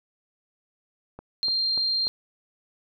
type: click train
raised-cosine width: 1 ms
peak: -26 dBFS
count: 4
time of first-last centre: 1.19-2.07 s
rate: 3.41 Hz
type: tone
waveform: sine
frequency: 4186 Hz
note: C8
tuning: in tune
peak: -22 dBFS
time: 1.43-2.08 s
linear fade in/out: 0 ms
effects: none